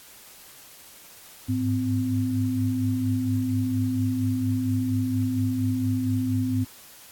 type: tone cluster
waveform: sine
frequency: 100.7 / 105 / 256.6 Hz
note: G2 / G#2 / C4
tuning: +47 / +19 / -34 cents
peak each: -33 / -26 / -24 dBFS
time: 1.48-6.65 s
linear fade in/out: 20 ms
effects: white hiss -48 dBFS RMS until 7.11 s + AAC 64 kbps